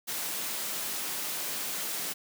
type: high-pass noise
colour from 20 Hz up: white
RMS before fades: -34 dBFS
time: 0.07-2.14 s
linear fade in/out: 20 ms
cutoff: 150 Hz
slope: 24 dB/octave
effects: none